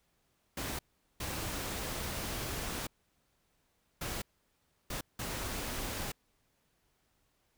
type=noise bursts at uneven times; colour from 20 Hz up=pink; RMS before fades=-38 dBFS; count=5; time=0.57-0.79 / 1.2-2.87 / 4.01-4.22 / 4.9-5.01 / 5.19-6.12 s; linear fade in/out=5 ms; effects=pink hiss -75 dBFS RMS until 7.57 s